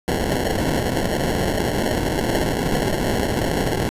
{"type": "noise with sample-and-hold", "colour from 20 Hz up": "violet", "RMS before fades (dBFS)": -21, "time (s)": [0.08, 3.89], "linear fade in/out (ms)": 0, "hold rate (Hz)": 1225, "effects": ["resampled to 32000 Hz"]}